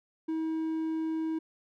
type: tone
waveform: triangle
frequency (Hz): 320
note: D#4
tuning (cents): +49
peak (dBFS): -27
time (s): 0.28-1.39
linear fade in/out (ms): 10
effects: none